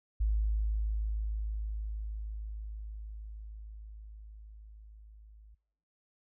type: tone with level ramp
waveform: sine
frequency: 53.2 Hz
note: G#1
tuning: 42 cents sharp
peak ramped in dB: -25 to -52 dBFS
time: 0.2-5.55 s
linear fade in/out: 10 ms
effects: noise-tail reverb RT60 0.9 s tail -26 dB re dry